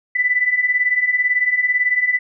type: beating tone pair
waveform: sine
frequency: 1975.5 / 1993.5 Hz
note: B6 / B6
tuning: 0 / +16 cents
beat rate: 18 Hz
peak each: -20 / -16 dBFS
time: 0.15-2.19 s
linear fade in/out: 10 ms
effects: none